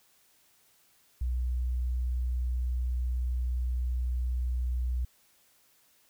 sine tone, 61.74 Hz, B1, in tune, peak -27 dBFS, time 1.21-5.05 s, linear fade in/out 5 ms, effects white hiss -65 dBFS RMS until 6.09 s

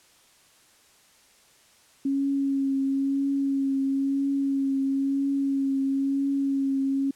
sine tone with vibrato, 274 Hz, C#4, 20 cents flat, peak -22 dBFS, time 2.05-7.11 s, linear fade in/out 5 ms, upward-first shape triangle, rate 1 Hz, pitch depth 23 cents each way, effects white hiss -58 dBFS RMS until 7.15 s + low-pass 10000 Hz 12 dB/octave

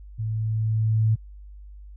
sine tone with level ramp, 110 Hz, A2, in tune, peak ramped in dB -25 to -16 dBFS, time 0.18-1.16 s, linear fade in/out 20 ms, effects added 50 Hz sine -40 dBFS peak until 1.96 s

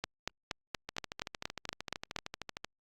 two click trains, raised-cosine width 0.2 ms, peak -21 / -16 dBFS, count 24 / 10, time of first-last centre 0.89-2.646 / 0.04-2.163 s, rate 13.1 / 4.24 Hz, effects Opus 48 kbps

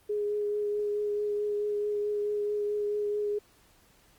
sine tone with vibrato, 415.3 Hz, G#4, in tune, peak -27 dBFS, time 0.09-3.39 s, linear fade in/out 10 ms, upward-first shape triangle, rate 4.6 Hz, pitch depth 15 cents each way, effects pink hiss -62 dBFS RMS until 4.18 s + Opus 32 kbps

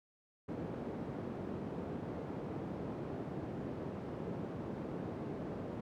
white band-pass noise, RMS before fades -42 dBFS, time 0.48-5.81 s, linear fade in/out 10 ms, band 110 to 360 Hz, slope 12 dB/octave, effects none

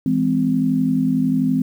sine chord, E augmented, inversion none, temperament just, 164.81 / 206 / 257.5 Hz, E3 / G#3 / B#3, 0 / -14 / -28 cents, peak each -22 / -22 / -17 dBFS, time 0.06-1.62 s, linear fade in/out 2 ms, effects 8-bit

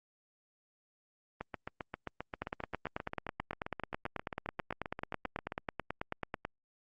two click trains, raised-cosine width 0.5 ms, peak -20 / -23 dBFS, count 38 / 32, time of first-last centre 2.42-6.451 / 1.41-5.521 s, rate 9.18 / 7.54 Hz, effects Opus 32 kbps

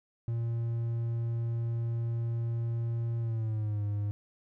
triangle tone with pitch glide, 116.3 to 103.01 Hz, A#2 to G#2, -4 to -14 cents, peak -27 dBFS, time 0.28-4.11 s, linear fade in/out 0 ms, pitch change -210 cents, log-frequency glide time 3.2-3.83 s, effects none

